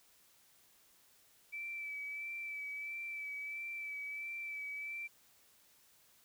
sine tone with vibrato, 2313 Hz, D7, 27 cents flat, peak -40 dBFS, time 1.52-5.08 s, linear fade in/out 20 ms, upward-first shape sine, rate 1.5 Hz, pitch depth 26 cents each way, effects white hiss -67 dBFS RMS until 6.24 s

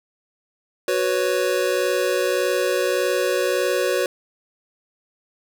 square chord, F# suspended fourth, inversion none, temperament just, 370 / 493.3 / 555 Hz, F#4 / B4 / C#5, 0 / -2 / +2 cents, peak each -24 dBFS, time 0.88-4.06 s, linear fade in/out 2 ms, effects none

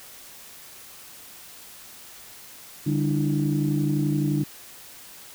sine tone cluster, 147.4 / 199.5 / 298.1 / 329.7 Hz, D3 / G3 / D4 / E4, +7 / +31 / +26 / 0 cents, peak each -23 / -29 / -25 / -30 dBFS, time 2.86-4.44 s, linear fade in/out 10 ms, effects tanh soft clip ceiling -12 dBFS + white hiss -45 dBFS RMS until 5.34 s

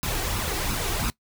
pink noise with flanger, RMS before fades -27 dBFS, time 0.03-1.1 s, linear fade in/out 0 ms, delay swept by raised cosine 0.76 to 2.66 ms, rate 2.9 Hz, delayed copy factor +0.6, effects noise-tail reverb RT60 0.1 s tail -20 dB re dry

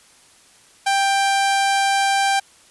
sawtooth tone, 788 Hz, G5, 9 cents sharp, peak -12 dBFS, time 0.86-2.4 s, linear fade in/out 10 ms, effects white hiss -51 dBFS RMS until 2.7 s + resampled to 24000 Hz

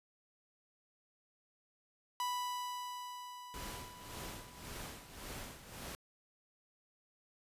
45% pulse tone with exponential decay, 987.8 Hz, B5, in tune, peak -34 dBFS, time 2.2-5.79 s, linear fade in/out 1 ms, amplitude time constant 780 ms
pink noise with tremolo, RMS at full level -45 dBFS, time 3.54-5.95 s, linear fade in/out 0 ms, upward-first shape sine, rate 1.8 Hz, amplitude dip 70%
effects resampled to 32000 Hz

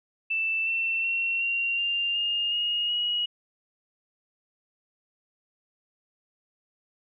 sine tone with pitch steps, 2655 / 2689 / 2723 / 2758 / 2793 / 2829 / 2865 / 2902 Hz, E7 / E7 / F7 / F7 / F7 / F7 / F7 / F#7, +12 / +34 / -44 / -22 / -1 / +22 / +44 / -34 cents, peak -24 dBFS, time 0.3-3.26 s, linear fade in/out 10 ms, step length 370 ms, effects none

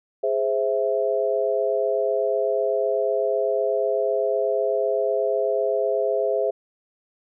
sine chord, Ab augmented, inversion none, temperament equal, 415.3 / 523.3 / 659.3 Hz, Ab4 / C5 / E5, 0 / 0 / 0 cents, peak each -24 dBFS, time 0.23-6.51 s, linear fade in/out 10 ms, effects none

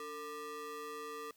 square ring-modulated tone, 370 Hz, F#4, in tune, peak -40 dBFS, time 0-1.31 s, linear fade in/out 2 ms, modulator 821 Hz, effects white hiss -69 dBFS RMS until 1.36 s

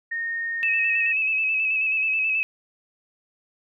sine tone with pitch glide, 1844 to 1855.8 Hz, A#6 to A#6, -19 to -8 cents, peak -25 dBFS, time 0.11-1.13 s, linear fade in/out 10 ms, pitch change +11 cents, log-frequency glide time 0.77-0.83 s
sine tone with vibrato, 2589 Hz, E7, 32 cents flat, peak -20 dBFS, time 0.63-2.43 s, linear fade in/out 0 ms, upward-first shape square, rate 9.3 Hz, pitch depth 30 cents each way
effects none

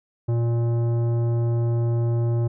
triangle tone with tanh clipping, 117.4 Hz, A#2, 13 cents sharp, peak -21 dBFS, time 0.28-2.48 s, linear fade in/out 10 ms, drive 17 dB, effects none

